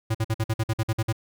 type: tone bursts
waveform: square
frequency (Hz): 111.1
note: A2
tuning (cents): +17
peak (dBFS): -22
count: 11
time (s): 0.1-1.127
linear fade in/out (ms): 10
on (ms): 47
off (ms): 51
effects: none